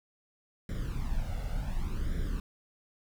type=noise with flanger; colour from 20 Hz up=brown; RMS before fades=-32 dBFS; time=0.69-2.4 s; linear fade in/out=2 ms; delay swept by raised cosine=0.55 to 1.46 ms; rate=0.68 Hz; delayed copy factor=+0.75; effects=none